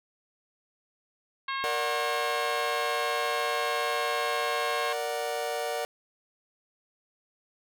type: harmonic tone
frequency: 540 Hz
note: C#5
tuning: 45 cents flat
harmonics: 2 / 3 / 4 / 5 / 6 / 7 / 8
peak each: -32 / -36 / -38 / -40 / -42 / -43 / -44 dBFS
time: 1.48-4.93 s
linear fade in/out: 5 ms
type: chord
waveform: 40% pulse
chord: Bb augmented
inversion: none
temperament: equal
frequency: 466.2 / 587.3 / 740 Hz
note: Bb4 / D5 / F#5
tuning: 0 / 0 / 0 cents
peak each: -33 dBFS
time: 1.64-5.85 s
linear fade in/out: 0 ms
effects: none